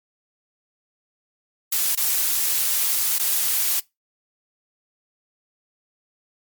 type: noise with dropouts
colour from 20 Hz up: blue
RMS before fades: -21 dBFS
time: 1.72-3.8 s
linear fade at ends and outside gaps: 5 ms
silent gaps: 1.951-1.973 / 3.185-3.195 s
effects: noise-tail reverb RT60 0.2 s tail -23 dB re dry + MP3 96 kbps